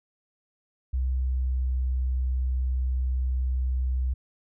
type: tone with pitch glide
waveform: sine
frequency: 64.2 to 63.76 Hz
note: C2 to C2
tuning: -32 to -44 cents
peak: -23 dBFS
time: 0.93-4.14 s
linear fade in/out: 10 ms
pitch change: -12 cents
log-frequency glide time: 1.16-1.68 s
effects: none